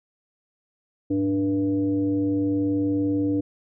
sine tone with frequency modulation, 293.7 Hz, D4, in tune, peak -20 dBFS, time 1.1-3.41 s, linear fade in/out 10 ms, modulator 189 Hz, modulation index 0.62, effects none

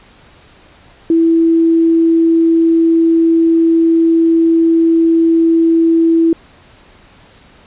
sine tone, 329.6 Hz, E4, in tune, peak -7 dBFS, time 1.1-6.33 s, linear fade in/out 2 ms, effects pink hiss -44 dBFS RMS until 7.66 s + resampled to 8000 Hz

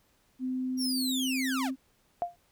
sine tone with pitch glide, 256.8 to 263.3 Hz, C4 to C4, -32 to +11 cents, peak -29 dBFS, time 0.39-1.76 s, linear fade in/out 50 ms, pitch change +43 cents, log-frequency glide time 0.7-1.59 s
sawtooth linear sweep, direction down, 5700 to 523.3 Hz, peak -28 dBFS, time 0.77-1.71 s, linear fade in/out 50 ms
sine tone with exponential decay, 698.5 Hz, F5, in tune, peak -23 dBFS, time 2.22-2.36 s, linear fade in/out 0 ms, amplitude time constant 30 ms
effects pink hiss -68 dBFS RMS until 2.51 s

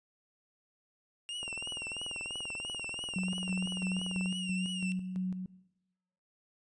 45% pulse tone with vibrato, 2794 Hz, F7, in tune, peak -37 dBFS, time 1.29-4.92 s, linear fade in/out 0 ms, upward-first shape triangle, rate 3 Hz, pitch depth 93 cents each way
click train, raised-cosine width 1 ms, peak -32 dBFS, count 59, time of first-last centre 1.43-4.259 s, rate 20.5 Hz
sine tone with tremolo, 184.9 Hz, F#3, 1 cent flat, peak -30 dBFS, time 3.16-5.46 s, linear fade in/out 2 ms, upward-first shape square, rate 3 Hz, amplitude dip 50%
effects noise-tail reverb RT60 0.9 s tail -18 dB re dry + resampled to 22050 Hz

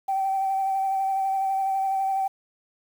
sine tone with vibrato, 774 Hz, G5, 22 cents flat, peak -21 dBFS, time 0.08-2.28 s, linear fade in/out 10 ms, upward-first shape sine, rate 12 Hz, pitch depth 18 cents each way, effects tanh soft clip ceiling -17 dBFS + 8-bit

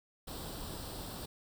pink noise with comb filter, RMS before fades -43 dBFS, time 0.27-1.26 s, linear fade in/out 10 ms, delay 0.23 ms, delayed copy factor +0.65, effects none

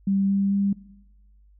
sine tone with pitch steps, 196 / 197.48 / 198.97 Hz, G3 / G3 / G3, 0 / +13 / +26 cents, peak -19 dBFS, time 0.07-0.73 s, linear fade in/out 5 ms, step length 220 ms, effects noise-tail reverb RT60 1.0 s tail -20 dB re dry + added 50 Hz sine -52 dBFS peak until 1.59 s

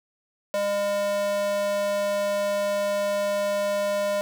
square tone with high-pass filter, 202.4 Hz, G#3, 44 cents flat, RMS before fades -25 dBFS, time 0.54-4.21 s, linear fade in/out 0 ms, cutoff 510 Hz, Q 6.7, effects none

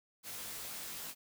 white noise with comb filter, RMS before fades -44 dBFS, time 0.23-1.15 s, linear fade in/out 50 ms, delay 18 ms, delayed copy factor +0.8, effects none

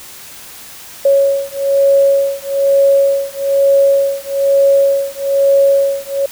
sine beating tone pair, 553 / 554.1 Hz, C#5 / C#5, -4 / -1 cents, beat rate 1.1 Hz, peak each -12 dBFS, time 1.05-6.26 s, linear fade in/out 5 ms, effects white hiss -34 dBFS RMS until 6.31 s

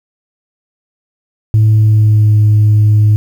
sine tone with pitch glide, 108.5 to 106.02 Hz, A2 to G#2, -24 to +36 cents, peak -3 dBFS, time 1.54-3.16 s, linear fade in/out 0 ms, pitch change -40 cents, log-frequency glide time 1.67-2.38 s, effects tanh soft clip ceiling -3 dBFS + 7-bit

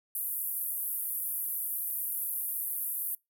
pink band-pass noise, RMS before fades -34 dBFS, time 0.15-3.15 s, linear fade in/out 2 ms, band 11000 to 15000 Hz, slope 48 dB/octave, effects noise-tail reverb RT60 0.2 s tail -25 dB re dry

